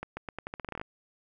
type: accelerating click train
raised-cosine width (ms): 0.5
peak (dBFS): -21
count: 14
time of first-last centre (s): 0.03-0.814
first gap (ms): 140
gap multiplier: 0.84
effects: none